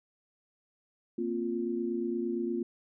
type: chord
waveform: sine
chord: Bb suspended second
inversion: none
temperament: equal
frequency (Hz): 233.1 / 261.6 / 349.2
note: Bb3 / C4 / F4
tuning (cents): 0 / 0 / 0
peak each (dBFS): -34 / -37 / -32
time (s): 1.18-2.63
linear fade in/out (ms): 5
effects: none